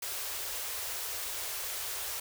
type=band-stop noise; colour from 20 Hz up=white; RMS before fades=-37 dBFS; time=0.02-2.2 s; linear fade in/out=5 ms; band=100 to 370 Hz; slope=48 dB/octave; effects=none